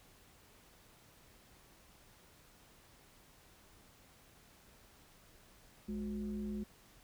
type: tone with frequency modulation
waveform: sine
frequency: 210 Hz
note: G#3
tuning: 19 cents sharp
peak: -37 dBFS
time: 5.88-6.64 s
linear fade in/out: 10 ms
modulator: 153 Hz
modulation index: 0.63
effects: pink hiss -63 dBFS RMS until 7.03 s